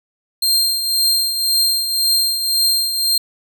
sawtooth tone with tremolo, 4186 Hz, C8, in tune, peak -9 dBFS, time 0.42-3.18 s, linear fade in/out 5 ms, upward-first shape triangle, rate 1.9 Hz, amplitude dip 60%, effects none

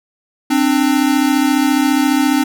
square tone pair together, 263.5 / 298.1 Hz, C4 / D4, +12 / +26 cents, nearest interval major second, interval 214 cents, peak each -15 dBFS, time 0.5-2.44 s, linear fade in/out 10 ms, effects none

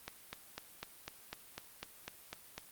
click train, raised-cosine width 0.2 ms, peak -23 dBFS, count 11, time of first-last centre 0.08-2.58 s, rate 4 Hz, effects white hiss -57 dBFS RMS until 2.71 s + Opus 32 kbps

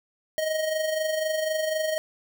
square tone with amplitude modulation, 627 Hz, D#5, 13 cents sharp, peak -23 dBFS, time 0.38-1.98 s, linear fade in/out 0 ms, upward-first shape sine, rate 24 Hz, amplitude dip 50%, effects none

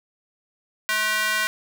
square tone with high-pass filter, 214.9 Hz, A3, 41 cents flat, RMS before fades -23 dBFS, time 0.89-1.47 s, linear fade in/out 0 ms, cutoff 1600 Hz, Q 2.1, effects none

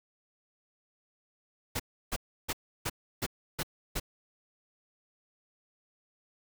pink noise bursts, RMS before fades -32 dBFS, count 7, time 1.75-3.999 s, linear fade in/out 10 ms, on 47 ms, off 320 ms, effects none

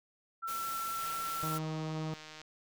sine tone, 1343 Hz, E6, 32 cents sharp, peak -35 dBFS, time 0.42-1.59 s, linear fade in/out 20 ms
white noise, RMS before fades -43 dBFS, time 0.47-1.59 s, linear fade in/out 20 ms
click train, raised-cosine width 0.2 ms, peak -31 dBFS, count 222, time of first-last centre 0.99-2.416 s, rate 155 Hz
harmonic tone, 157.3 Hz, D#3, 19 cents sharp, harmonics 1 / 2 / 3 / 4 / 5 / 6 / 7 / 8, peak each -36 / -42 / -46 / -48 / -50 / -52 / -53 / -54 dBFS, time 1.43-2.14 s, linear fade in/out 0 ms
effects none

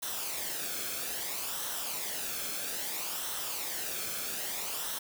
white noise with flanger, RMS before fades -36 dBFS, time 0.02-4.99 s, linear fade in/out 10 ms, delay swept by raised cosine 0.42 to 1.06 ms, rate 0.61 Hz, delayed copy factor -0.55, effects none

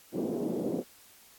pink band-pass noise, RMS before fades -32 dBFS, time 0.12-0.84 s, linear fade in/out 50 ms, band 200 to 490 Hz, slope 24 dB/octave, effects white hiss -57 dBFS RMS until 1.38 s + AAC 64 kbps

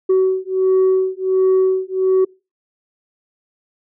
sine beating tone pair, 375.9 / 377.3 Hz, F#4 / F#4, +27 / +34 cents, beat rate 1.4 Hz, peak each -14 dBFS, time 0.09-2.25 s, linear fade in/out 10 ms, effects noise-tail reverb RT60 0.3 s tail -26 dB re dry + tanh soft clip ceiling -9 dBFS

